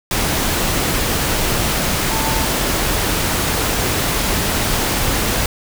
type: tone in noise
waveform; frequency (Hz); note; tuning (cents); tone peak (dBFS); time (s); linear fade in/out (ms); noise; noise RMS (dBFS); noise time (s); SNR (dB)
sine; 890; A5; +20; -24; 2.11-2.45; 2; pink; -18; 0.11-5.46; -9
effects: none